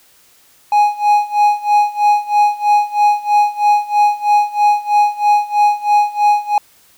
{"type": "tone with tremolo", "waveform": "triangle", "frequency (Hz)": 830.6, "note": "G#5", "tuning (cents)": 0, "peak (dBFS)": -5, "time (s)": [0.72, 6.58], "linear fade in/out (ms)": 2, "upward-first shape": "sine", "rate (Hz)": 3.1, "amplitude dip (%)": 90, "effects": ["white hiss -50 dBFS RMS until 6.97 s"]}